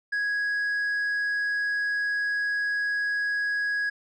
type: tone with tanh clipping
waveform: sine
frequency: 1661.2 Hz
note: G#6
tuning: in tune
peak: -25 dBFS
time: 0.12-3.9 s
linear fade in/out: 10 ms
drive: 3 dB
effects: none